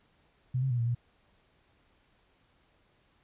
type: tone with pitch steps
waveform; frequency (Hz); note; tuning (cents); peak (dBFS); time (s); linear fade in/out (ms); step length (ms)
sine; 127.2 / 133.1 / 121.7 / 116.7 / 120; C3 / C3 / B2 / A#2 / B2; -48 / +30 / -25 / +2 / -49; -26; 0.54-0.95; 10; 82
effects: pink hiss -68 dBFS RMS until 3.23 s + resampled to 8000 Hz